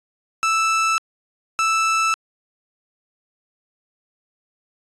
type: tone pair in turn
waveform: 30% pulse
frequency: 1318.5 / 1318.5 Hz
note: E6 / E6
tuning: 0 / 0 cents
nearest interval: unison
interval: 0 cents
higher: neither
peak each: -14 dBFS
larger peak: neither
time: 0.43-0.98 / 1.59-2.14 s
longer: neither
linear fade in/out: 0 ms
effects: resampled to 22050 Hz